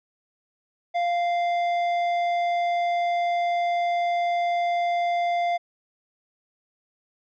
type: tone with tanh clipping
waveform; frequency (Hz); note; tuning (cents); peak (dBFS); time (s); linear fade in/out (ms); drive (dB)
triangle; 696; F5; -6; -23; 0.94-5.58; 20; 14
effects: none